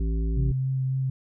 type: harmonic tone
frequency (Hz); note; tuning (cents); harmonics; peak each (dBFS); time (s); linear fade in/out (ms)
55; A1; 0; 1 / 3 / 5 / 7; -23 / -33 / -37 / -40; 0-0.52; 5
type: tone with vibrato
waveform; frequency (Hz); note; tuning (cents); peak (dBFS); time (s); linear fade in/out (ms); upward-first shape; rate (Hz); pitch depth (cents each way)
sine; 131.9; C3; +14; -23; 0.37-1.1; 5; triangle; 3.7; 15
effects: none